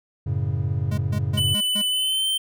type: chord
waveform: triangle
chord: F# minor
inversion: none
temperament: equal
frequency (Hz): 92.5 / 110 / 138.59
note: F#2 / A2 / C#3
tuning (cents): 0 / 0 / 0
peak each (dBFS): -24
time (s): 0.26-1.55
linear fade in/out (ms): 10
type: tone bursts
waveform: square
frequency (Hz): 207.7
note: G#3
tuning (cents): 0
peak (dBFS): -28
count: 5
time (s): 0.91-1.82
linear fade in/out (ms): 10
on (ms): 70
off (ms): 140
type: tone with pitch glide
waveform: square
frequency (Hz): 2996 to 3111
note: F#7 to G7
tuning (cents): +21 to -14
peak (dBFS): -21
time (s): 1.37-2.38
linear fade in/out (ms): 10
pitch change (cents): +65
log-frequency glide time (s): 1.88-2.27
effects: none